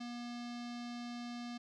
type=tone with low-pass filter; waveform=square; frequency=240 Hz; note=B3; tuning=49 cents flat; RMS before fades=-44 dBFS; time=0-1.58 s; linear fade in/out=10 ms; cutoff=4900 Hz; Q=2.2; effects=none